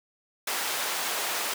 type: high-pass noise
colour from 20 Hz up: pink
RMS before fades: -30 dBFS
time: 0.47-1.54 s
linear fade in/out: 5 ms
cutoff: 670 Hz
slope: 12 dB/octave
effects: none